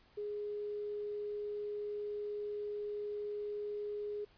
sine tone with quantisation, 415.3 Hz, G#4, in tune, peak -37 dBFS, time 0.17-4.25 s, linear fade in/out 10 ms, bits 11, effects pink hiss -66 dBFS RMS until 4.37 s + resampled to 11025 Hz

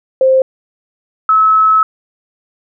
sine tone pair in turn, 525 / 1294.9 Hz, C5 / E6, +6 / -31 cents, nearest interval octave + major third, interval 1563 cents, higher second, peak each -6 dBFS, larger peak neither, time 0.21-0.42 / 1.29-1.83 s, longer second, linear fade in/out 2 ms, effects none

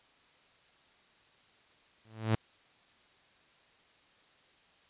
sawtooth tone with exponential growth, 110.6 Hz, A2, 9 cents sharp, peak -19 dBFS, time 2.05-2.35 s, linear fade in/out 0 ms, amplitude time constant 65 ms, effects white hiss -64 dBFS RMS until 4.89 s + resampled to 8000 Hz

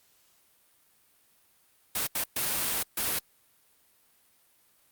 white noise bursts at uneven times, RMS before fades -29 dBFS, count 4, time 1.95-2.07 / 2.15-2.24 / 2.36-2.83 / 2.97-3.19 s, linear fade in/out 5 ms, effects white hiss -65 dBFS RMS until 4.91 s + Opus 48 kbps

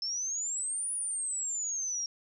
sine exponential two-way sweep, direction up then down, 5274 to 9840 to 5560 Hz, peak -31 dBFS, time 0.02-2.06 s, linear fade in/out 2 ms, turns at 0.92 s, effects none

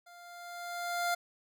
25% pulse tone with level ramp, 698.5 Hz, F5, in tune, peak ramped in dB -49 to -24 dBFS, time 0.06-1.15 s, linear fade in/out 10 ms, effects none

